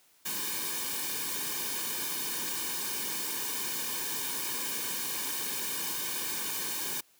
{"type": "noise with comb filter", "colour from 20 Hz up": "white", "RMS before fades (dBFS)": -34, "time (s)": [0.25, 7.01], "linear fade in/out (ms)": 10, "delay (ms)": 1.5, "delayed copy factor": -1, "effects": ["white hiss -64 dBFS RMS until 7.19 s", "high-pass 100 Hz 12 dB/octave"]}